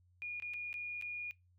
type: tone with dropouts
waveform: sine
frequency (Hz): 2436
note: D#7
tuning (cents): -37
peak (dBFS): -39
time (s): 0.22-1.31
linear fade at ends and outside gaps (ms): 0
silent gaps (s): 0.4-0.423 / 0.536-0.541 / 0.729-0.741 / 1.013-1.023
effects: noise-tail reverb RT60 0.2 s tail -22 dB re dry + added 89 Hz sine -66 dBFS peak until 1.58 s